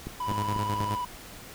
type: click train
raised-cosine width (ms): 3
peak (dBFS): -22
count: 4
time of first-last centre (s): 0.07-0.809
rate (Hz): 4.06
type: tone with vibrato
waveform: triangle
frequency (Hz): 987.8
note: B5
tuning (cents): 0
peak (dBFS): -27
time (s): 0.2-1.05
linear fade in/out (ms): 5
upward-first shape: triangle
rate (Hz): 19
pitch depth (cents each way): 31
type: tone with tremolo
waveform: sawtooth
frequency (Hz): 103.9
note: G#2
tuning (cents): +1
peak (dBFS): -24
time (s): 0.27-0.96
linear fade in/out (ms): 20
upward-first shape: square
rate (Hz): 9.5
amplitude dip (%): 55
effects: pink hiss -45 dBFS RMS until 1.54 s